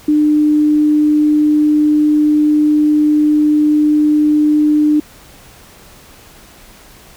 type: tone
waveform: sine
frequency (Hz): 300.8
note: D4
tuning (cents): +42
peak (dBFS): -8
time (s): 0.08-5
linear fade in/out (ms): 5
effects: pink hiss -41 dBFS RMS until 7.16 s